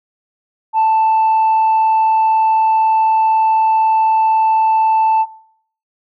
sine tone, 882 Hz, A5, 4 cents sharp, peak -8 dBFS, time 0.73-5.26 s, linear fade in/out 50 ms, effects noise-tail reverb RT60 0.6 s tail -21 dB re dry + tanh soft clip ceiling -8 dBFS

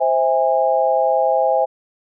sine chord, C augmented, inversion none, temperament just, 523.3 / 654.1 / 817.6 Hz, C5 / E5 / G#5, 0 / -14 / -27 cents, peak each -18 dBFS, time 0-1.66 s, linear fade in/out 20 ms, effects none

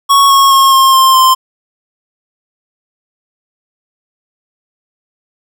square tone with pitch steps, 1108.7 / 1095.3 / 1082.1 / 1069.1 / 1056.2 / 1043.5 Hz, C#6 / C#6 / C#6 / C6 / C6 / C6, 0 / -21 / -42 / +37 / +16 / -5 cents, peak -5 dBFS, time 0.09-1.35 s, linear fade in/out 20 ms, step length 210 ms, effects none

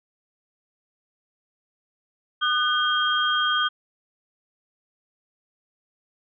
sine tone cluster, 1220 / 1498 / 3219 Hz, D#6 / F#6 / G7, -34 / +21 / +45 cents, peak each -24 dBFS, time 2.41-3.69 s, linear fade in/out 20 ms, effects none

